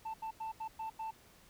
sine tone bursts at uneven times, 886 Hz, A5, 12 cents sharp, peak -35 dBFS, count 6, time 0.05-0.14 / 0.22-0.31 / 0.4-0.52 / 0.6-0.68 / 0.79-0.9 / 0.99-1.11 s, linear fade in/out 10 ms, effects tanh soft clip ceiling -37 dBFS + pink hiss -62 dBFS RMS until 1.49 s

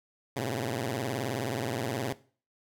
10% pulse tone with vibrato, 123.5 Hz, B2, in tune, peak -22 dBFS, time 0.36-2.13 s, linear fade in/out 5 ms, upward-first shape sine, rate 19 Hz, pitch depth 240 cents each way, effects noise-tail reverb RT60 0.4 s tail -18 dB re dry

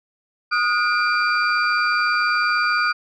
sine tone cluster, 1241 / 1445 / 2380 / 4666 Hz, D#6 / F#6 / D7 / D8, -5 / -41 / +22 / -12 cents, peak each -21 / -19 / -25 / -27 dBFS, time 0.51-2.93 s, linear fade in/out 20 ms, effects tanh soft clip ceiling -8 dBFS

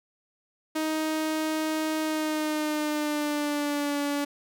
sawtooth tone with pitch glide, 313.1 to 287.1 Hz, D#4 to D4, +11 to -39 cents, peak -22 dBFS, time 0.75-4.25 s, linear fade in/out 10 ms, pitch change -150 cents, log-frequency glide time 2.01-3.99 s, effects none

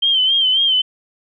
sine tone with vibrato, 3125 Hz, G7, 6 cents flat, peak -12 dBFS, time 0.02-0.82 s, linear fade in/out 10 ms, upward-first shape sine, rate 3.7 Hz, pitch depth 65 cents each way, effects none

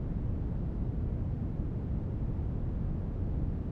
white low-pass noise, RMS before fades -33 dBFS, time 0-3.71 s, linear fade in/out 2 ms, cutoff 130 Hz, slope 12 dB/octave, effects none

